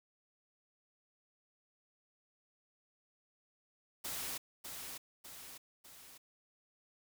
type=noise with echo; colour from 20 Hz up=white; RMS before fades=-41 dBFS; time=4.04-4.38 s; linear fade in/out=10 ms; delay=600 ms; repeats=3; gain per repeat=-5 dB; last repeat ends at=6.18 s; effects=none